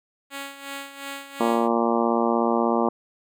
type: tone with tremolo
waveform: 5% pulse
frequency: 277.6 Hz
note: C#4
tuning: 3 cents sharp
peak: -20 dBFS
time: 0.3-1.69 s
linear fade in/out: 50 ms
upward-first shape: sine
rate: 2.8 Hz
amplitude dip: 70%
type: harmonic tone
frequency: 116.54 Hz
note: A#2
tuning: in tune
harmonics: 2 / 3 / 4 / 5 / 6 / 7 / 8 / 9 / 10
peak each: -24 / -26 / -27 / -28 / -29 / -29 / -30 / -31 / -31 dBFS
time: 1.4-2.89 s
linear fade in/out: 5 ms
effects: none